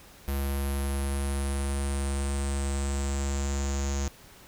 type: tone with low-pass filter sweep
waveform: square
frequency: 69.3 Hz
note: C#2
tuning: in tune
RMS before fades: -29 dBFS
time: 0.28-4.08 s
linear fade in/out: 0 ms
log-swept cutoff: 12000 to 6600 Hz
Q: 8.4
effects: pink hiss -52 dBFS RMS until 4.47 s